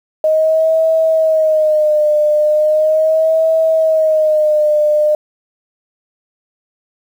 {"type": "tone with vibrato", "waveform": "sine", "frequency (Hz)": 622.3, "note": "D#5", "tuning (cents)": 0, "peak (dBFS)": -9, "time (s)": [0.24, 5.15], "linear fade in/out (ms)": 2, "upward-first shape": "sine", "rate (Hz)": 0.38, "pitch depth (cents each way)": 60, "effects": ["7-bit"]}